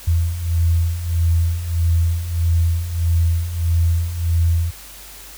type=beating tone pair; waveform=sine; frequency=82.8 / 84.4 Hz; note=E2 / E2; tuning=+8 / +41 cents; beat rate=1.6 Hz; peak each=-21 / -16 dBFS; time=0.07-4.71 s; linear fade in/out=10 ms; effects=added 50 Hz sine -43 dBFS peak until 5.37 s + white hiss -39 dBFS RMS until 5.37 s